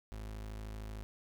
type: tone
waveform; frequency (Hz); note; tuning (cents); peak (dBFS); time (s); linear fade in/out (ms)
35% pulse; 53.1; G#1; +39; -40; 0.12-1.03; 0
effects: none